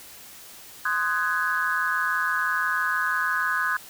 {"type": "chord", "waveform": "sine", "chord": "Ab dominant seventh", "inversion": "first", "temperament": "just", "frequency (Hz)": [1038.3, 1245.9, 1495.1, 1661.2], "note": ["C6", "Eb6", "Gb6", "Ab6"], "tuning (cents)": [-14, 2, 18, 0], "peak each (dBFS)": [-30, -28, -26, -26], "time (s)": [0.85, 3.77], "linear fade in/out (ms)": 5, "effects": ["tanh soft clip ceiling -12 dBFS", "white hiss -45 dBFS RMS until 3.89 s"]}